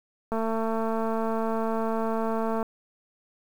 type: click train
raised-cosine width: 1 ms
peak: -16 dBFS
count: 518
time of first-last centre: 0.32-2.628 s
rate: 224 Hz
effects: 8-bit